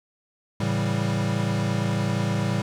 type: chord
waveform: square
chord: A dominant seventh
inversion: none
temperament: equal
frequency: 110 / 138.59 / 164.81 / 196 Hz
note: A2 / C#3 / E3 / G3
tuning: 0 / 0 / 0 / 0 cents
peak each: -27 / -30 / -31 / -28 dBFS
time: 0.6-2.62 s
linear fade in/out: 5 ms
effects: low-pass 8000 Hz 12 dB/octave + 9-bit